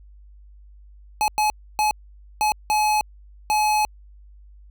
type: tone bursts at uneven times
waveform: square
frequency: 850 Hz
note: G#5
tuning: 40 cents sharp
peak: -18 dBFS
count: 6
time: 1.21-1.28 / 1.38-1.5 / 1.79-1.91 / 2.41-2.52 / 2.7-3.01 / 3.5-3.85 s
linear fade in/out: 0 ms
effects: added 50 Hz sine -44 dBFS peak until 4.7 s